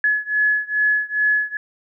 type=beating tone pair; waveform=sine; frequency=1700 / 1702.4 Hz; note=G#6 / G#6; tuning=+40 / +42 cents; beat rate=2.4 Hz; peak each=-19 / -20 dBFS; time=0.04-1.57 s; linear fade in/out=2 ms; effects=none